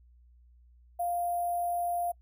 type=tone with sample-and-hold; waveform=sine; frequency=698.5 Hz; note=F5; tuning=in tune; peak=-28 dBFS; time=0.99-2.12 s; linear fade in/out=10 ms; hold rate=11025 Hz; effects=noise-tail reverb RT60 0.1 s tail -25 dB re dry + added 60 Hz sine -56 dBFS peak until 2.21 s